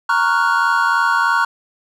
triangle chord, Gb major seventh, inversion first, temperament equal, 932.3 / 1108.7 / 1396.9 / 1480 Hz, Bb5 / Db6 / F6 / Gb6, 0 / 0 / 0 / 0 cents, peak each -17 dBFS, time 0.09-1.45 s, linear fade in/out 5 ms, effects none

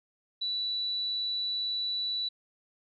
sine tone, 3951 Hz, B7, in tune, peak -29 dBFS, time 0.41-2.29 s, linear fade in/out 10 ms, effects none

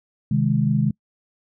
sine chord, Ab major, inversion first, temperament equal, 130.81 / 155.56 / 207.7 Hz, C3 / Eb3 / Ab3, 0 / 0 / 0 cents, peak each -21 dBFS, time 0.31-0.91 s, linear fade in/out 5 ms, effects noise-tail reverb RT60 0.1 s tail -26 dB re dry

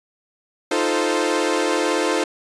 sawtooth chord, F dominant seventh, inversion third, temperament equal with one note detuned, 311.1 / 349.2 / 440 / 521.1 Hz, Eb4 / F4 / A4 / C5, 0 / 0 / 0 / -7 cents, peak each -20 dBFS, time 0.71-2.24 s, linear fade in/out 5 ms, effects resampled to 22050 Hz

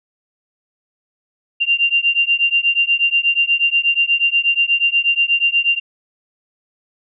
sine beating tone pair, 2776 / 2784.3 Hz, F7 / F7, -11 / -6 cents, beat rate 8.3 Hz, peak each -16 dBFS, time 1.6-5.8 s, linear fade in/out 20 ms, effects none

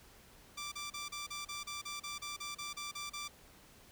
10% pulse tone bursts, 1174.7 Hz, D6, in tune, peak -32 dBFS, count 15, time 0.57-3.282 s, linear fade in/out 10 ms, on 150 ms, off 33 ms, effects pink hiss -60 dBFS RMS until 3.91 s

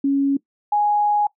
sine tone pair in turn, 277.2 / 830.7 Hz, C#4 / G#5, 0 / 0 cents, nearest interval octave + perfect fifth, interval 1900 cents, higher second, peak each -15 dBFS, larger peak neither, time 0.04-0.37 / 0.72-1.27 s, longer second, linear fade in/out 5 ms, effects noise-tail reverb RT60 0.1 s tail -20 dB re dry

